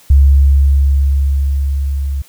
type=tone with level ramp; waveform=sine; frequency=69.3 Hz; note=C#2; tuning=in tune; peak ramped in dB=-3 to -15 dBFS; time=0.1-2.22 s; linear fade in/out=5 ms; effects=white hiss -45 dBFS RMS until 2.28 s